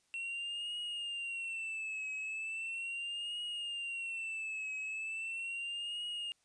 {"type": "tone with vibrato", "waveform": "triangle", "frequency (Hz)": 2715, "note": "F7", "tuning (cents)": -50, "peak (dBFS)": -36, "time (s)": [0.14, 6.32], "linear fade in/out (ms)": 0, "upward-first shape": "triangle", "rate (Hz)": 0.38, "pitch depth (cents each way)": 110, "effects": ["white hiss -74 dBFS RMS until 6.44 s", "resampled to 22050 Hz"]}